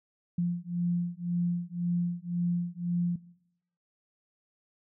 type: beating tone pair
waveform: sine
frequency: 173.3 / 175.2 Hz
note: F3 / F3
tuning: -13 / +6 cents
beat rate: 1.9 Hz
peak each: -31 / -30 dBFS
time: 0.38-3.16 s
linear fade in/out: 5 ms
effects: noise-tail reverb RT60 0.8 s tail -20 dB re dry